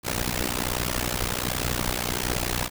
pink noise with amplitude modulation, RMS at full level -23 dBFS, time 0.03-2.7 s, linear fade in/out 50 ms, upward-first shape sine, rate 61.3 Hz, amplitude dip 100%, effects none

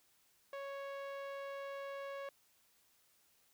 sawtooth tone with low-pass filter, 554.4 Hz, C#5, in tune, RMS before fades -45 dBFS, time 0.53-2.29 s, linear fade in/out 2 ms, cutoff 2600 Hz, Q 0.7, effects white hiss -72 dBFS RMS until 3.53 s

